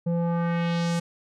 square tone with low-pass filter sweep, 170 Hz, F3, 46 cents flat, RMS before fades -25 dBFS, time 0.06-1 s, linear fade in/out 10 ms, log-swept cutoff 420 to 9100 Hz, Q 1.4, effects none

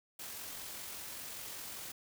white noise with amplitude modulation, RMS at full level -44 dBFS, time 0.19-1.92 s, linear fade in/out 5 ms, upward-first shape sine, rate 45.1 Hz, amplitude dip 25%, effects none

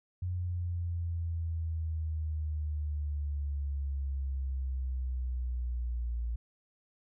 sine exponential sweep, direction down, 90.2 to 58 Hz, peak -31 dBFS, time 0.22-6.36 s, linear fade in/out 5 ms, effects none

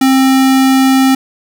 square tone, 264.9 Hz, C4, 22 cents sharp, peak -7 dBFS, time 0.01-1.15 s, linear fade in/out 5 ms, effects none

